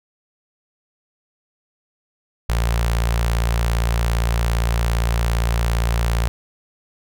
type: tone with notch filter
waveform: sawtooth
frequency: 57.5 Hz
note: A#1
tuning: 23 cents flat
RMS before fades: -19 dBFS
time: 2.49-6.28 s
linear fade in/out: 0 ms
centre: 280 Hz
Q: 0.66
effects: none